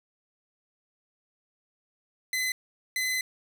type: tone bursts at uneven times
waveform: sawtooth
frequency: 2028 Hz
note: B6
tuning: 45 cents sharp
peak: -23 dBFS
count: 2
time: 2.33-2.52 / 2.96-3.21 s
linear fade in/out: 2 ms
effects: none